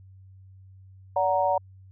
sine chord, D augmented, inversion none, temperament equal with one note detuned, 574.6 / 740 / 932.3 Hz, D5 / F#5 / A#5, -38 / 0 / 0 cents, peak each -25 dBFS, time 1.16-1.58 s, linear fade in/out 5 ms, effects added 95 Hz sine -47 dBFS peak until 1.91 s

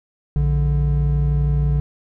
triangle tone pair together, 59.17 / 145.7 Hz, A#1 / D3, +27 / -13 cents, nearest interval octave + major third, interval 1560 cents, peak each -16 dBFS, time 0.36-1.8 s, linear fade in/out 0 ms, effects none

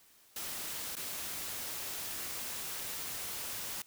white noise with dropouts, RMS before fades -40 dBFS, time 0.36-3.82 s, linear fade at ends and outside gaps 2 ms, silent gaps 0.954-0.967 s, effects white hiss -63 dBFS RMS until 3.86 s

